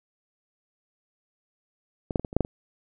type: clicks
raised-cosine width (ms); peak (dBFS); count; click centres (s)
2; -17 / -9 / -18 / -18 / -24 / -6 / -8 / -22; 8; 2.108 / 2.158 / 2.196 / 2.248 / 2.329 / 2.366 / 2.407 / 2.449
effects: none